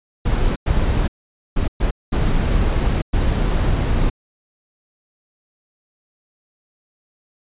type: noise bursts at uneven times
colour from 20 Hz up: brown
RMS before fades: -17 dBFS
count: 6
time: 0.25-0.56 / 0.66-1.08 / 1.56-1.68 / 1.8-1.91 / 2.12-3.02 / 3.13-4.1 s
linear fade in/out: 10 ms
effects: resampled to 8000 Hz

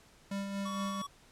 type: tone with tremolo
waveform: square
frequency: 198 Hz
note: G3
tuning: 18 cents sharp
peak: -34 dBFS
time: 0.31-1.02 s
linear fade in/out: 5 ms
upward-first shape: sine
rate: 4.3 Hz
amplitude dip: 40%
type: tone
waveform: square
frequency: 1127 Hz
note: C#6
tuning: 28 cents sharp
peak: -39 dBFS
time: 0.65-1.07 s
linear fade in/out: 10 ms
effects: pink hiss -61 dBFS RMS until 1.31 s + low-pass 10000 Hz 12 dB/octave

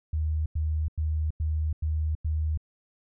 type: tone bursts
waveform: sine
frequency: 77.7 Hz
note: D#2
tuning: 2 cents flat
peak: -24 dBFS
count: 6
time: 0.13-2.575 s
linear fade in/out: 5 ms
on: 330 ms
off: 93 ms
effects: none

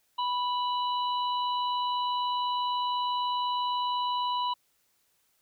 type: harmonic tone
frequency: 986 Hz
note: B5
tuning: 3 cents flat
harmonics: 1 / 3 / 4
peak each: -27 / -37 / -39 dBFS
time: 0.18-4.54 s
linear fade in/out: 10 ms
effects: white hiss -71 dBFS RMS until 5.41 s

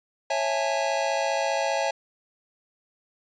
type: chord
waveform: square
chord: A major seventh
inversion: first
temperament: just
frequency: 550 / 660 / 825 / 880 Hz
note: C#5 / E5 / G#5 / A5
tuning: -14 / +2 / -12 / 0 cents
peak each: -29 / -29 / -30 / -32 dBFS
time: 0.3-1.91 s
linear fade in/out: 5 ms
effects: resampled to 16000 Hz

